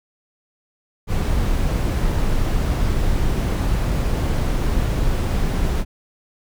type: noise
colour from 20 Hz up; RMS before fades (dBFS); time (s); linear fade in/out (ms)
brown; -19; 1.07-5.85; 50
effects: none